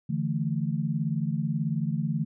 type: chord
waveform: sine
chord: D suspended second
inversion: none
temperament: just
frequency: 146.83 / 165.19 / 220.2 Hz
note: D3 / E3 / A3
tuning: 0 / +4 / +2 cents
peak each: -29 / -29 / -31 dBFS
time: 0.09-2.25 s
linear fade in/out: 10 ms
effects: none